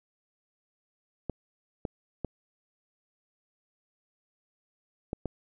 clicks, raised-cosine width 2 ms, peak -18 dBFS, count 5, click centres 1.297 / 1.852 / 2.247 / 5.131 / 5.257 s, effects none

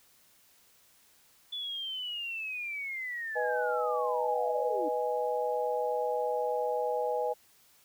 sine linear sweep, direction down, 3466 to 284.3 Hz, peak -34 dBFS, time 1.52-4.89 s, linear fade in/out 10 ms
sine chord, G# minor, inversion first, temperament equal, 493.9 / 622.3 / 830.6 Hz, B4 / D#5 / G#5, 0 / 0 / 0 cents, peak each -31 / -34 / -33 dBFS, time 3.35-7.34 s, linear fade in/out 20 ms
effects white hiss -63 dBFS RMS until 7.84 s

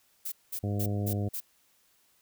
violet noise bursts, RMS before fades -35 dBFS, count 5, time 0.25-1.405 s, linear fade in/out 10 ms, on 71 ms, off 200 ms
harmonic tone, 102.1 Hz, G#2, 29 cents flat, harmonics 1 / 2 / 3 / 4 / 5 / 6 / 7, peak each -29 / -35 / -39 / -41 / -43 / -45 / -46 dBFS, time 0.63-1.29 s, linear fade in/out 10 ms
effects white hiss -67 dBFS RMS until 2.21 s

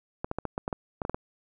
clicks, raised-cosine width 1 ms, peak -16 dBFS, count 11, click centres 0.245 / 0.314 / 0.386 / 0.453 / 0.579 / 0.679 / 0.728 / 1.018 / 1.051 / 1.096 / 1.145 s, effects none

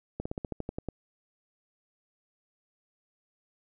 slowing click train, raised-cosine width 2 ms, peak -20 dBFS, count 10, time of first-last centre 0.2-0.887 s, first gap 55 ms, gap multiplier 1.08, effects none

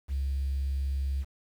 triangle tone, 68.1 Hz, C#2, 30 cents flat, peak -23 dBFS, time 0.08-1.25 s, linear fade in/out 50 ms, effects tanh soft clip ceiling -25 dBFS + 9-bit

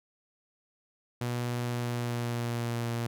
sawtooth tone with pitch glide, 121.2 to 117.61 Hz, B2 to A#2, -32 to +16 cents, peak -26 dBFS, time 1.21-3.07 s, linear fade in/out 5 ms, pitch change -52 cents, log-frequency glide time 1.6-2.85 s, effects none

